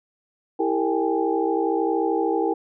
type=tone cluster; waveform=sine; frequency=328.5 / 397.8 / 458.8 / 791 / 844 Hz; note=E4 / G4 / A#4 / G5 / G#5; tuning=-6 / +25 / -28 / +15 / +28 cents; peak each=-24 / -26 / -25 / -27 / -31 dBFS; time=0.59-2.54 s; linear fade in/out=10 ms; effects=none

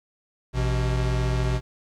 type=tone pair together; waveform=square; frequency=56.08 / 125.9 Hz; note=A1 / B2; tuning=+34 / +34 cents; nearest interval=octave + major second; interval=1400 cents; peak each=-25 / -25 dBFS; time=0.53-1.61 s; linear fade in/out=50 ms; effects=low-pass 7000 Hz 12 dB/octave + 10-bit

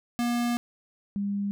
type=tone pair in turn; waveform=square / sine; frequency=239.2 / 201.1 Hz; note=A#3 / G3; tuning=+45 / +44 cents; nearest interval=minor third; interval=301 cents; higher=first; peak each=-25 / -26 dBFS; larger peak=first; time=0.19-0.57 / 1.16-1.51 s; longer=first; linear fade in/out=0 ms; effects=none

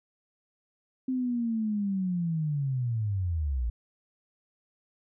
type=linear sweep; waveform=sine; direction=down; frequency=261.6 to 55 Hz; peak=-26 dBFS; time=1.08-3.7 s; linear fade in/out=5 ms; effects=none

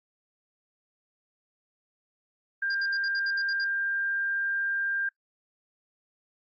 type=tone; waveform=sine; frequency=1594 Hz; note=G6; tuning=28 cents sharp; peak=-26 dBFS; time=2.62-5.09 s; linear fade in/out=5 ms
type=tone bursts; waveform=sine; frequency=4819 Hz; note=D8; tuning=44 cents sharp; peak=-33 dBFS; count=9; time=2.7-3.643 s; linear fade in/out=5 ms; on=47 ms; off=65 ms
effects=noise-tail reverb RT60 0.1 s tail -23 dB re dry + Opus 24 kbps

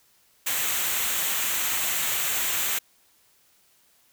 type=noise with comb filter; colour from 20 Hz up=white; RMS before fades=-26 dBFS; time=0.46-2.79 s; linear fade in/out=10 ms; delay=0.2 ms; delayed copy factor=-0.55; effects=white hiss -62 dBFS RMS until 4.12 s

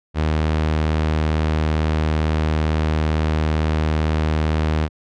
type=tone; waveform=sawtooth; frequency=77.78 Hz; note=D#2; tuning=in tune; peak=-13 dBFS; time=0.14-4.89 s; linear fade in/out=50 ms; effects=low-pass 4000 Hz 12 dB/octave

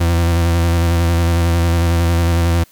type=tone with vibrato; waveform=40% pulse; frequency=84.7 Hz; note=E2; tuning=48 cents sharp; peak=-11 dBFS; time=0-2.64 s; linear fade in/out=10 ms; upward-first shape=square; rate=11 Hz; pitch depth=26 cents each way; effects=white hiss -50 dBFS RMS until 2.71 s

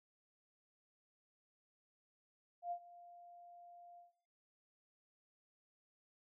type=tone with ADSR envelope; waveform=sine; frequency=698.5 Hz; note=F5; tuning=in tune; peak=-37 dBFS; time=2.62-4.13 s; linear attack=93 ms; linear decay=74 ms; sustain=-18 dB; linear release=150 ms; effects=noise-tail reverb RT60 0.7 s tail -17 dB re dry

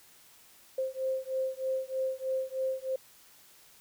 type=beating tone pair; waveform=sine; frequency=523.3 / 526.5 Hz; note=C5 / C5; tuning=0 / +11 cents; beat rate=3.2 Hz; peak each=-33 / -33 dBFS; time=0.78-2.96 s; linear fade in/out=5 ms; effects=white hiss -58 dBFS RMS until 3.8 s

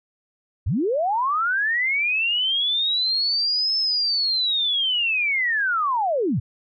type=linear two-way sweep; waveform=sine; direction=up then down; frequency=61.74 to 5274 to 86.3 Hz; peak=-19 dBFS; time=0.66-6.4 s; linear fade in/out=10 ms; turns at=3.77 s; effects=none

